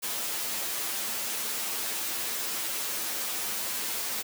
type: noise with comb filter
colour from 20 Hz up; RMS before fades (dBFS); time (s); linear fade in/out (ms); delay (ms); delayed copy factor
white; -32; 0.02-4.23; 20; 8.9; +0.85
effects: high-pass 200 Hz 12 dB/octave